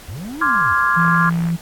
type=linear two-way sweep; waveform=triangle; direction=up then down; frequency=70.1 to 329.3 to 70.1 Hz; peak=-25 dBFS; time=0.08-0.74 s; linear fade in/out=10 ms; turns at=0.41 s
type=chord; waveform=sine; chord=D half-diminished seventh; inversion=third; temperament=equal; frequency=1046.5 / 1174.7 / 1396.9 / 1661.2 Hz; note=C6 / D6 / F6 / Ab6; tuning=0 / 0 / 0 / 0 cents; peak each=-19 dBFS; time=0.41-1.3 s; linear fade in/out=10 ms
type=tone; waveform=sine; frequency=168.4 Hz; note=E3; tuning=37 cents sharp; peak=-16 dBFS; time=0.96-1.57 s; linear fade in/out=20 ms
type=click train; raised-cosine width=0.5 ms; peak=-19 dBFS; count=32; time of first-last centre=1-1.503 s; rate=61.6 Hz
effects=pink hiss -40 dBFS RMS until 1.61 s + AAC 64 kbps